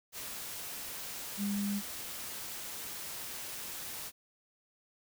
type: tone in noise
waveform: sine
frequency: 202.5 Hz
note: G#3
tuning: 43 cents flat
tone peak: -31 dBFS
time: 1.37-1.82 s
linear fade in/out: 50 ms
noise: white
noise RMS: -42 dBFS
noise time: 0.12-4.12 s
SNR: +8 dB
effects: none